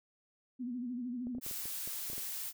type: tone with vibrato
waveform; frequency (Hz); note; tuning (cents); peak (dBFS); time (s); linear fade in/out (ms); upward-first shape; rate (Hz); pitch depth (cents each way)
sine; 245.8; B3; -8; -36; 0.59-1.4; 20; sine; 13; 78
type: clicks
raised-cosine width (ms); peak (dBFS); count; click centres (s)
2; -36; 10; 1.27 / 1.35 / 1.384 / 1.464 / 1.512 / 1.656 / 1.875 / 2.1 / 2.132 / 2.18
type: noise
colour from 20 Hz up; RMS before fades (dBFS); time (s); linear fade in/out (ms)
blue; -40; 1.41-2.53; 50
effects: none